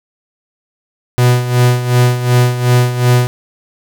45% pulse tone with tremolo, 123.47 Hz, B2, in tune, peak -6 dBFS, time 1.18-3.27 s, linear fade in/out 0 ms, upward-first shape sine, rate 2.7 Hz, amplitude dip 70%, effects none

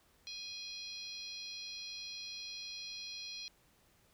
harmonic tone with a mistuned harmonic, 828 Hz, G#5, 5 cents flat, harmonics 3 / 4 / 5 / 6 / 7, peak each -51 / -51 / -45 / -54 / -53 dBFS, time 0.27-3.48 s, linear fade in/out 0 ms, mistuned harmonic 7, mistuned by -45 cents, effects pink hiss -69 dBFS RMS until 4.13 s

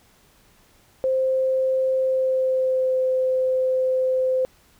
sine tone with pitch glide, 523.3 to 516.7 Hz, C5 to C5, 0 to -22 cents, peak -18 dBFS, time 1.04-4.45 s, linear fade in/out 0 ms, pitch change -22 cents, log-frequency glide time 1.98-2.98 s, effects pink hiss -57 dBFS RMS until 4.79 s

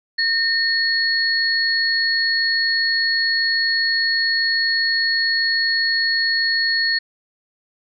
sine tone pair together, 1827 / 4348 Hz, A#6 / C#8, -35 / -34 cents, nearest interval octave + minor third, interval 1501 cents, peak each -19 dBFS, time 0.18-6.99 s, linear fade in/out 10 ms, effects none

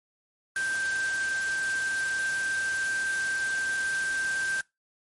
sine tone in noise, 1568 Hz, G6, in tune, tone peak -26 dBFS, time 0.56-4.61 s, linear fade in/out 2 ms, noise white, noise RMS -37 dBFS, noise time 0.56-4.61 s, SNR +8 dB, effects noise-tail reverb RT60 0.2 s tail -22 dB re dry + MP3 48 kbps

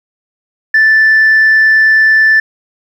sine tone with frequency modulation, 1760 Hz, A6, in tune, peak -3 dBFS, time 0.74-2.4 s, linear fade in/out 5 ms, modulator 29.2 Hz, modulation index 0.21, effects tanh soft clip ceiling -2 dBFS + 7-bit

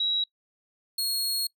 sine / sawtooth tone pair in turn, 3869 / 4307 Hz, B7 / C8, -36 / +49 cents, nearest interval major second, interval 185 cents, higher second, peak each -23 / -23 dBFS, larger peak neither, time 0-0.24 / 0.98-1.47 s, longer second, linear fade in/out 5 ms, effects noise-tail reverb RT60 0.1 s tail -22 dB re dry

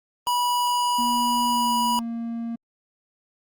square tone, 975 Hz, B5, 23 cents flat, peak -21 dBFS, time 0.27-1.99 s, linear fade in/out 0 ms
triangle tone with pitch glide, 238.8 to 231.7 Hz, A#3 to A#3, +42 to -10 cents, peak -25 dBFS, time 0.98-2.56 s, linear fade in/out 10 ms, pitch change -52 cents, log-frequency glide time 1.48-1.79 s
effects Opus 32 kbps

